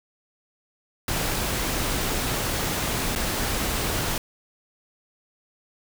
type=noise with dropouts; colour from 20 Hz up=pink; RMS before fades=-26 dBFS; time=1.08-4.18 s; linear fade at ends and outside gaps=2 ms; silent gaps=3.152-3.159 s; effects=none